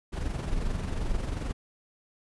brown noise with amplitude modulation, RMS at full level -28 dBFS, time 0.12-1.53 s, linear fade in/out 20 ms, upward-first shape sine, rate 22.5 Hz, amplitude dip 50%, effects resampled to 24000 Hz

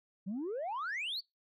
sine exponential sweep, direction up, 178 to 4706 Hz, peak -33 dBFS, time 0.26-1.21 s, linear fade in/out 20 ms, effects noise-tail reverb RT60 0.2 s tail -26 dB re dry + tanh soft clip ceiling -33 dBFS

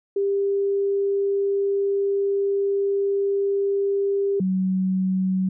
sine tone pair in turn, 397.6 / 187.64 Hz, G4 / F#3, +25 / +25 cents, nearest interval octave + minor second, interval 1300 cents, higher first, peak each -19 dBFS, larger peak neither, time 0.16-4.4 / 4.4-5.49 s, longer first, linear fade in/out 5 ms, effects none

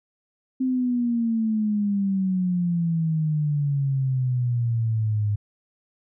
sine exponential sweep, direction down, 261.6 to 102.6 Hz, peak -20 dBFS, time 0.6-5.36 s, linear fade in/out 10 ms, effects none

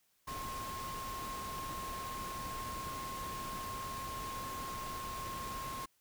sine tone in noise, 1070 Hz, C6, 38 cents sharp, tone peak -41 dBFS, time 0.27-5.86 s, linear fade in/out 10 ms, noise pink, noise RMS -45 dBFS, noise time 0.27-5.86 s, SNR +1 dB, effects white hiss -74 dBFS RMS until 6 s

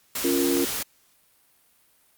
white noise, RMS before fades -29 dBFS, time 0.15-0.83 s, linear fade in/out 5 ms
sine chord, Bb minor, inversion first, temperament equal with one note detuned, 276.1 / 349.2 / 466.2 Hz, Db4 / F4 / Bb4, -7 / 0 / 0 cents, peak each -24 / -24 / -29 dBFS, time 0.24-0.65 s, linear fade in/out 5 ms
clicks, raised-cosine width 0.5 ms, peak -20 dBFS, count 2, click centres 0.57 / 0.601 s
effects white hiss -62 dBFS RMS until 2.17 s + Opus 48 kbps

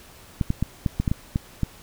clicks, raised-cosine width 5 ms, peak -9 dBFS, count 9, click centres 0.412 / 0.504 / 0.626 / 0.862 / 1 / 1.078 / 1.115 / 1.359 / 1.633 s, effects pink hiss -48 dBFS RMS until 1.82 s

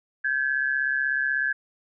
sine tone pair together, 1563.7 / 1700 Hz, G6 / G#6, -5 / +40 cents, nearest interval minor second, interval 145 cents, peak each -25 dBFS, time 0.24-1.53 s, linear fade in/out 10 ms, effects none

